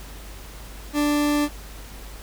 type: tone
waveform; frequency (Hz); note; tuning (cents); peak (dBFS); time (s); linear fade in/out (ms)
40% pulse; 293.7; D4; 0; -18; 0.93-1.49; 50
effects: added 50 Hz sine -38 dBFS peak until 2.22 s + pink hiss -43 dBFS RMS until 2.22 s